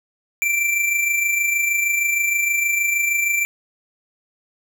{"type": "tone with amplitude modulation", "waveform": "square", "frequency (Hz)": 2349, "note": "D7", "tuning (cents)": 0, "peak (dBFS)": -16, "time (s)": [0.42, 3.45], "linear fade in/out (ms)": 0, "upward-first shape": "sine", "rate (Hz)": 26.4, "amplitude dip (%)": 45, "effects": []}